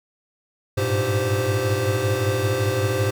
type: tone cluster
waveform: square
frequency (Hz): 99.6 / 104.9 / 117.4 / 390.9 / 520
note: G2 / G#2 / A#2 / G4 / C5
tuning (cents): +28 / +18 / +13 / -5 / -11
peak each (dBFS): -27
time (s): 0.77-3.11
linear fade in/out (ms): 10
effects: none